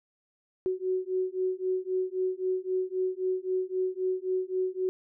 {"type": "beating tone pair", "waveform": "sine", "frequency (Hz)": [370, 373.8], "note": ["F#4", "F#4"], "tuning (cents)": [0, 18], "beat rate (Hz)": 3.8, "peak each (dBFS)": -30, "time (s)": [0.66, 4.89], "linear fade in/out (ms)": 0, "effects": []}